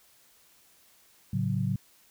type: chord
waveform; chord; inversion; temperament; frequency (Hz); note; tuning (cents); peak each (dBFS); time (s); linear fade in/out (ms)
sine; F# minor; first; equal; 110 / 138.59 / 185; A2 / C#3 / F#3; 0 / 0 / 0; -30; 1.33-1.76; 5
effects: white hiss -61 dBFS RMS until 2.1 s